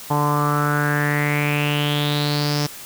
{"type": "tone with low-pass filter sweep", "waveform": "sawtooth", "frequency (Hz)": 146.83, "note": "D3", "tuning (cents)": 0, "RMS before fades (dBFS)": -20, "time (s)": [0.1, 2.67], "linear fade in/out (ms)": 10, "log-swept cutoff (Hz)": [930, 5500], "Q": 6.8, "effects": ["white hiss -37 dBFS RMS until 2.85 s"]}